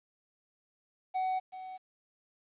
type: tone with echo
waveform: triangle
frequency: 749 Hz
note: F#5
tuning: 21 cents sharp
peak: -27 dBFS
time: 1.14-1.4 s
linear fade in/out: 20 ms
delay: 380 ms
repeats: 1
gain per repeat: -12 dB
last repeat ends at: 1.78 s
effects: resampled to 8000 Hz + 11-bit